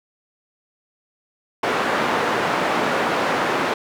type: band-pass noise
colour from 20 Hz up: white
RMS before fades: -21 dBFS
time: 1.63-3.74 s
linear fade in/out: 5 ms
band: 220 to 1300 Hz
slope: 12 dB/octave
effects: none